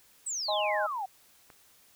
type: exponential sweep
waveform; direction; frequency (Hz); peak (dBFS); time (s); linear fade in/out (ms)
sine; down; 8320 to 732; -31; 0.26-1.06; 10
type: chord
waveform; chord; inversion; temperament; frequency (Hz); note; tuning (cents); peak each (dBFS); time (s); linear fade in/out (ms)
sine; Ab major; second; equal; 622.3 / 830.6 / 1046.5; Eb5 / Ab5 / C6; 0 / 0 / 0; -30 / -31 / -35; 0.48-0.87; 10
type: clicks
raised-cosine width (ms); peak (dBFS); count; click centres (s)
0.5; -46 / -36; 2; 0.729 / 1.502
effects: white hiss -61 dBFS RMS until 1.95 s